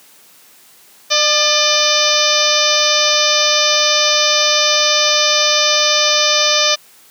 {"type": "harmonic tone with a mistuned harmonic", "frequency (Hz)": 601, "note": "D5", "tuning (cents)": 40, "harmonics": [1, 2, 3, 4, 5, 6, 7, 8, 9, 10], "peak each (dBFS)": [-19, -21, -24, -21, -21, -18, -23, -19, -21, -19], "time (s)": [1.1, 6.76], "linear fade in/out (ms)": 20, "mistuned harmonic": 3, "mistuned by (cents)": -50, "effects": ["white hiss -46 dBFS RMS until 7.1 s", "high-pass 150 Hz 12 dB/octave"]}